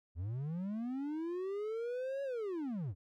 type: linear two-way sweep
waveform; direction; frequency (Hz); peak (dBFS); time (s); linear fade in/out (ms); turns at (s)
triangle; up then down; 77.1 to 561 to 77.1; -34; 0.15-2.95; 50; 2.23
effects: none